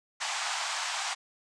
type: band-pass noise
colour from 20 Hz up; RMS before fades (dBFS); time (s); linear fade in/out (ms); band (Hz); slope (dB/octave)
pink; -33; 0.2-1.15; 20; 730 to 8300; 48
effects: none